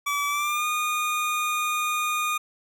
25% pulse tone with pitch glide, 1149 to 1224.4 Hz, D6 to D#6, -38 to -28 cents, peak -20 dBFS, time 0.06-2.38 s, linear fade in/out 10 ms, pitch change +110 cents, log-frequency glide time 0.28-0.66 s, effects none

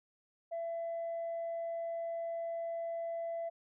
sine tone, 670 Hz, E5, 28 cents sharp, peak -34 dBFS, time 0.51-3.5 s, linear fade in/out 20 ms, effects tanh soft clip ceiling -33 dBFS

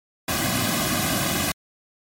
pink noise with comb filter, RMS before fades -23 dBFS, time 0.28-1.52 s, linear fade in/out 5 ms, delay 2.2 ms, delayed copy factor -1, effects high-pass 80 Hz 12 dB/octave + MP3 64 kbps

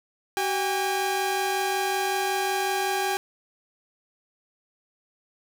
sawtooth tone pair together, 381.3 / 808 Hz, G4 / G#5, -48 / -48 cents, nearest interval octave + minor second, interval 1300 cents, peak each -24 / -22 dBFS, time 0.37-3.17 s, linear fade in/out 0 ms, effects none

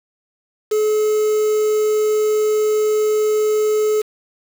triangle tone with quantisation, 427.6 Hz, A4, 49 cents flat, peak -12 dBFS, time 0.71-4.02 s, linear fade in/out 10 ms, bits 5, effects none

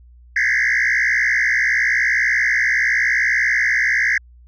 sine tone with frequency modulation, 1864.7 Hz, A#6, in tune, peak -12 dBFS, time 0.36-4.18 s, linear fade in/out 5 ms, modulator 60.9 Hz, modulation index 4.3, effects tanh soft clip ceiling -13 dBFS + added 60 Hz sine -43 dBFS peak until 4.47 s

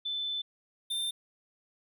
sine / square tone pair in turn, 3520 / 3588 Hz, A7 / A7, 0 / +33 cents, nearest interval unison, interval 33 cents, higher second, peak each -31 / -31 dBFS, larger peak neither, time 0.05-0.42 / 0.9-1.11 s, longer first, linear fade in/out 10 ms, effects none

